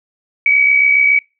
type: tone with amplitude modulation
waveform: sine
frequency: 2273 Hz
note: C#7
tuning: 43 cents sharp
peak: -6 dBFS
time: 0.46-1.19 s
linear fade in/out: 2 ms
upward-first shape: sine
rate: 67.2 Hz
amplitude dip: 55%
effects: noise-tail reverb RT60 0.3 s tail -26 dB re dry